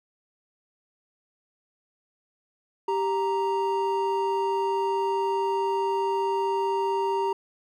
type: tone pair together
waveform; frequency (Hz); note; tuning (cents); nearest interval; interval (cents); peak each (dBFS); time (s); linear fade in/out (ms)
triangle; 391.6 / 932.3; G4 / A#5; -2 / 0; octave + minor third; 1502; -24; 2.88-7.33; 5
effects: none